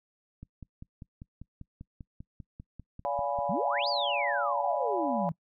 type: click train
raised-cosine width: 5 ms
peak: -31 dBFS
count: 16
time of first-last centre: 0.43-3.389 s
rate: 5.07 Hz
type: chord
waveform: sine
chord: D diminished seventh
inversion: none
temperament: equal with one note detuned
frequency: 574.2 / 698.5 / 830.6 / 987.8 Hz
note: D5 / F5 / Ab5 / Cb6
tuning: -39 / 0 / 0 / 0 cents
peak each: -32 / -34 / -33 / -36 dBFS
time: 3.05-5.29 s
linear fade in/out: 0 ms
type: exponential two-way sweep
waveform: sine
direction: up then down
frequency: 155.56 to 5000 to 155.56 Hz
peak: -30 dBFS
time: 3.49-5.32 s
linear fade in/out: 5 ms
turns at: 3.88 s
effects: noise-tail reverb RT60 0.1 s tail -23 dB re dry